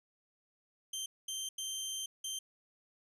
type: tone bursts at uneven times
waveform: 20% pulse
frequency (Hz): 3136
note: G7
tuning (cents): 0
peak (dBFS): -32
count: 4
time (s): 0.93-1.06 / 1.28-1.49 / 1.58-2.06 / 2.24-2.39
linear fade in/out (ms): 5
effects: resampled to 32000 Hz + 12-bit